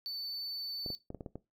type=tone; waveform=triangle; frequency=4511 Hz; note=C#8; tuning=29 cents sharp; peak=-35 dBFS; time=0.06-0.95 s; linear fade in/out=0 ms
type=clicks; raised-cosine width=2 ms; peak=-28 dBFS; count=7; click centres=0.862 / 0.903 / 1.104 / 1.147 / 1.208 / 1.262 / 1.356 s
effects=noise-tail reverb RT60 0.2 s tail -18 dB re dry